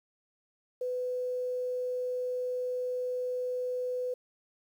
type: tone with quantisation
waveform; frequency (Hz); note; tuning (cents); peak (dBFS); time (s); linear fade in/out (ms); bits
sine; 500; B4; +21; -30; 0.81-4.14; 5; 10
effects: none